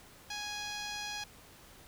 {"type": "tone with low-pass filter", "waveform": "10% pulse", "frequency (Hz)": 830.6, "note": "G#5", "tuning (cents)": 0, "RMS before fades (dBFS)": -40, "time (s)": [0.3, 1.24], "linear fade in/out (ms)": 5, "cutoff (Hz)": 7100, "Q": 1.7, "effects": ["pink hiss -56 dBFS RMS until 1.87 s"]}